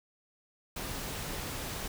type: noise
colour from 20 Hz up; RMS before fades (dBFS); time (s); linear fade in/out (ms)
pink; -38; 0.76-1.88; 5
effects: none